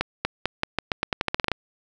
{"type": "accelerating click train", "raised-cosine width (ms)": 0.3, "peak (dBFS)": -6, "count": 15, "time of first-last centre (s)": [0.01, 1.517], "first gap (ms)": 240, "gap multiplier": 0.86, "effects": []}